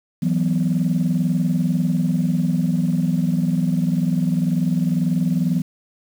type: chord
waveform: sine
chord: E suspended second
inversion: none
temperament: equal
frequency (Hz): 164.81 / 185 / 246.9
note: E3 / F#3 / B3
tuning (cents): 0 / 0 / 0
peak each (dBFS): -19 / -20 / -22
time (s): 0.22-5.62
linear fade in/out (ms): 10
effects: tanh soft clip ceiling -10 dBFS + 7-bit